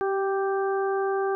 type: harmonic tone with a mistuned harmonic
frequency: 392 Hz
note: G4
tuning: in tune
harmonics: 1 / 2 / 3 / 4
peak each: -24 / -30 / -34 / -36 dBFS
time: 0.01-1.35 s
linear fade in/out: 0 ms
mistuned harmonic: 1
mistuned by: -15 cents
effects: none

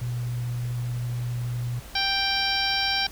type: tone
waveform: sine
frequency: 121.3 Hz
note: B2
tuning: 31 cents flat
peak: -26 dBFS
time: 0.01-1.8 s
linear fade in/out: 10 ms
type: harmonic tone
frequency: 785 Hz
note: G5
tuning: 2 cents sharp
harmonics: 1 / 2 / 3 / 4 / 5 / 6 / 7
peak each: -30 / -30 / -30 / -30 / -30 / -30 / -30 dBFS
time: 1.95-3.07 s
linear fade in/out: 5 ms
effects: added 50 Hz sine -45 dBFS peak until 3.11 s + pink hiss -45 dBFS RMS until 3.11 s

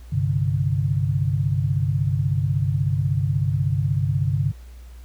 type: chord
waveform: sine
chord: G suspended fourth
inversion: none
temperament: just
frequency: 98 / 130.67 / 147 Hz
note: G2 / C3 / D3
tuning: 0 / -2 / +2 cents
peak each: -23 dBFS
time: 0.12-4.52 s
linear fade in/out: 10 ms
effects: added 60 Hz sine -38 dBFS peak until 5.04 s + pink hiss -55 dBFS RMS until 5.04 s

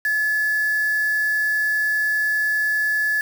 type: tone with quantisation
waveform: sine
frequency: 1715 Hz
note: A6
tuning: 45 cents flat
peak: -18 dBFS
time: 0.05-3.21 s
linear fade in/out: 2 ms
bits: 5
effects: none

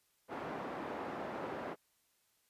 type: band-pass noise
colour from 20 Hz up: pink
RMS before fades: -42 dBFS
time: 0.28-1.76 s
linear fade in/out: 50 ms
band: 280 to 1200 Hz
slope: 12 dB/octave
effects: white hiss -75 dBFS RMS until 2.49 s + resampled to 32000 Hz

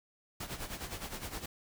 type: noise with tremolo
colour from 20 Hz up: pink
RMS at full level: -39 dBFS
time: 0.4-1.46 s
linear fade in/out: 5 ms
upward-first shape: sine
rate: 9.7 Hz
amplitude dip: 70%
effects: none

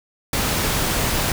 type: noise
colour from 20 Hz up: pink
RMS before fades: -21 dBFS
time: 0.33-1.32 s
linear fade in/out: 2 ms
effects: none

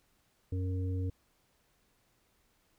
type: harmonic tone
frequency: 92.5 Hz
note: F#2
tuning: in tune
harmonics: 1 / 3 / 5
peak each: -31 / -41 / -45 dBFS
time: 0.52-1.1 s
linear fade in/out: 5 ms
effects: pink hiss -72 dBFS RMS until 2.78 s

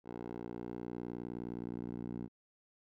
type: tone with band-pass filter sweep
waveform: 10% pulse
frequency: 59.5 Hz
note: A#1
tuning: 36 cents sharp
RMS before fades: -43 dBFS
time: 0.04-2.29 s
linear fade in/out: 50 ms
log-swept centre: 480 to 240 Hz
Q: 1.2
effects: none

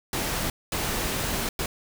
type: noise bursts at uneven times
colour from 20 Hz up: pink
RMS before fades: -28 dBFS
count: 3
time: 0.13-0.5 / 0.72-1.49 / 1.59-1.66 s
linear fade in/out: 2 ms
effects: none

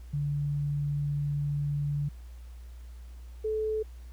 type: tone pair in turn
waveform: sine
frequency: 144.8 / 433.9 Hz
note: D3 / A4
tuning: -24 / -24 cents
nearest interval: octave + perfect fifth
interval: 1900 cents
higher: second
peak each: -27 dBFS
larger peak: neither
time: 0.13-2.09 / 3.44-3.83 s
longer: first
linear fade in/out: 10 ms
effects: added 60 Hz sine -42 dBFS peak until 4.12 s + pink hiss -62 dBFS RMS until 4.12 s

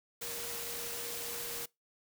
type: tone in noise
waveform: sine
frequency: 472.2 Hz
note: A#4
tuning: 22 cents sharp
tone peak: -47 dBFS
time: 0.21-1.66 s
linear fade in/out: 10 ms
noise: white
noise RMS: -40 dBFS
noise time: 0.21-1.66 s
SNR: -10 dB
effects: noise-tail reverb RT60 0.2 s tail -24 dB re dry

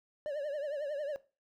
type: tone with vibrato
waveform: triangle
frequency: 581 Hz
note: D5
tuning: 19 cents flat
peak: -32 dBFS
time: 0.26-1.16 s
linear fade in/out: 0 ms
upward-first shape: triangle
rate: 11 Hz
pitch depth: 120 cents each way
effects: noise-tail reverb RT60 0.3 s tail -17 dB re dry

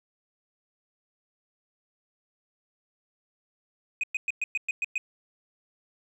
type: tone bursts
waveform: sine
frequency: 2502 Hz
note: D#7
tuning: 9 cents sharp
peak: -22 dBFS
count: 8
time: 4.01-4.98 s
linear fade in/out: 2 ms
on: 25 ms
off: 110 ms
effects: tanh soft clip ceiling -24 dBFS + 10-bit

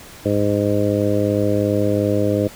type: harmonic tone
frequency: 102.8 Hz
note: G#2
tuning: 17 cents flat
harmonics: 1 / 2 / 3 / 4 / 5 / 6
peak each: -22 / -24 / -21 / -24 / -21 / -25 dBFS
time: 0.25-2.48 s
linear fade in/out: 10 ms
effects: pink hiss -40 dBFS RMS until 2.55 s

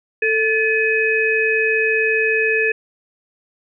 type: tone cluster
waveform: sine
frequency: 442.7 / 1732 / 2525 Hz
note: A4 / A6 / D#7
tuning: +11 / -28 / +25 cents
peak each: -19 dBFS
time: 0.22-2.72 s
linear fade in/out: 5 ms
effects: none

